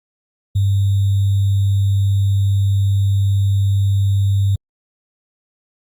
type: tone with sample-and-hold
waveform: sine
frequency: 98.8 Hz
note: G2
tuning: 14 cents sharp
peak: -12 dBFS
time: 0.55-4.56 s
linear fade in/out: 10 ms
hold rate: 3675 Hz
effects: Opus 48 kbps